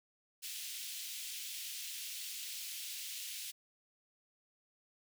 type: high-pass noise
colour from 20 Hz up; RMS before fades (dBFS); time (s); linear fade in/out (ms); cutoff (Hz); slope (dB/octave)
pink; -44; 0.42-3.52; 20; 2700; 24
effects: none